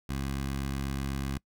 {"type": "tone with notch filter", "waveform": "15% pulse", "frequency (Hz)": 68.1, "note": "C#2", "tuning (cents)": -30, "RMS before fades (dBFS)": -33, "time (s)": [0.09, 1.38], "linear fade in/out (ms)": 5, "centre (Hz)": 620, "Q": 1.9, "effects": ["noise-tail reverb RT60 0.1 s tail -24 dB re dry"]}